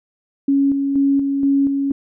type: tone with tremolo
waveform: sine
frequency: 277.2 Hz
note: C#4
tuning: in tune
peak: -12 dBFS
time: 0.48-1.92 s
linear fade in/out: 5 ms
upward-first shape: square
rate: 2.1 Hz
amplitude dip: 40%
effects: none